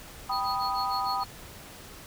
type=chord; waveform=sine; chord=G augmented; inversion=none; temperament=equal; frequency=784 / 987.8 / 1244.5 Hz; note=G5 / B5 / D#6; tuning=0 / 0 / 0 cents; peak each=-31 dBFS; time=0.29-1.24 s; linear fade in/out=10 ms
type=tone with tremolo; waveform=triangle; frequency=4339 Hz; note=C#8; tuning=38 cents flat; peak=-31 dBFS; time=0.31-1.25 s; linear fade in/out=20 ms; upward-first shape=sine; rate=6.6 Hz; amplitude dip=100%
effects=pink hiss -46 dBFS RMS until 2.06 s